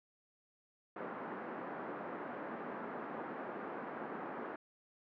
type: band-pass noise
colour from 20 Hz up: pink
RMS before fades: -44 dBFS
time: 0.96-4.56 s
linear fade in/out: 5 ms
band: 220 to 1600 Hz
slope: 24 dB/octave
effects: none